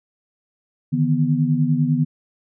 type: tone cluster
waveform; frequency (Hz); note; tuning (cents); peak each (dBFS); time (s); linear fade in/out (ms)
sine; 148.1 / 158.1 / 246.1; D3 / D#3 / B3; +15 / +28 / -6; -20; 0.92-2.05; 20
effects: none